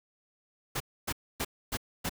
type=noise bursts; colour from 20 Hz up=pink; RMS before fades=-32 dBFS; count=5; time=0.75-2.095 s; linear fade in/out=10 ms; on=53 ms; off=270 ms; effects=none